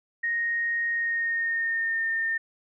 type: tone with pitch glide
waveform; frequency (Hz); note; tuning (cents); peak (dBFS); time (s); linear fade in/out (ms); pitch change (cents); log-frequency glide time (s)
sine; 1864.7 to 1815.8; A#6 to A#6; 0 to -46; -24; 0.23-2.38; 10; -46; 0.9-2.09
effects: none